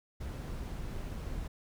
brown noise, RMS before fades -39 dBFS, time 0.2-1.48 s, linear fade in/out 10 ms, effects none

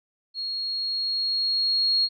sine tone with level ramp, 4292 Hz, C8, 43 cents sharp, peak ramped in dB -28 to -18 dBFS, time 0.34-2.09 s, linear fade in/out 50 ms, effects none

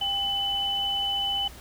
sine tone pair together, 796 / 3005 Hz, G5 / F#7, +26 / +26 cents, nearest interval octave + major seventh, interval 2300 cents, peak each -32 / -25 dBFS, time 0.01-1.48 s, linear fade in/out 5 ms, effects added 60 Hz sine -47 dBFS peak until 1.6 s + pink hiss -47 dBFS RMS until 1.6 s

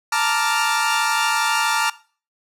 sawtooth chord, Bb major seventh, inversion third, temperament equal, 880 / 932.3 / 1174.7 / 1396.9 Hz, A5 / Bb5 / D6 / F6, 0 / 0 / 0 / 0 cents, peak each -19 / -20 / -21 / -19 dBFS, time 0.12-1.9 s, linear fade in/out 5 ms, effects noise-tail reverb RT60 0.4 s tail -19 dB re dry + low-pass 12000 Hz 12 dB/octave

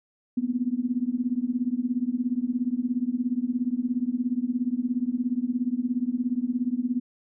sine tone with tremolo, 246.9 Hz, B3, in tune, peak -19 dBFS, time 0.37-7 s, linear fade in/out 5 ms, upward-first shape triangle, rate 17 Hz, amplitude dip 100%, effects none

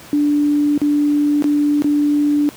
sine tone with dropouts, 292.9 Hz, D4, 5 cents flat, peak -12 dBFS, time 0.13-2.49 s, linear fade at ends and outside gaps 0 ms, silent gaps 0.777-0.816 / 1.423-1.442 / 1.821-1.844 s, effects pink hiss -39 dBFS RMS until 2.56 s + high-pass 100 Hz 12 dB/octave

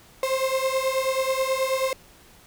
35% pulse beating tone pair, 523.3 / 532.6 Hz, C5 / C5, 0 / +31 cents, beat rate 9.3 Hz, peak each -23 / -24 dBFS, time 0.23-1.93 s, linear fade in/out 2 ms, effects pink hiss -52 dBFS RMS until 2.46 s

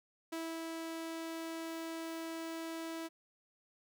sawtooth tone with ADSR envelope, 327.3 Hz, E4, 12 cents flat, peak -34 dBFS, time 0.32-3.09 s, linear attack 9 ms, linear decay 270 ms, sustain -2 dB, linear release 30 ms, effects none

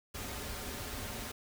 pink noise with comb filter, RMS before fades -41 dBFS, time 0.14-1.32 s, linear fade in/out 10 ms, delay 6.1 ms, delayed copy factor -0.55, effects none

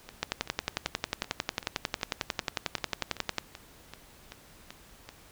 two click trains, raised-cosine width 0.2 ms, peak -24 / -10 dBFS, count 14 / 36, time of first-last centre 0.09-5.09 / 0.23-3.383 s, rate 2.6 / 11.1 Hz, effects pink hiss -55 dBFS RMS until 5.31 s

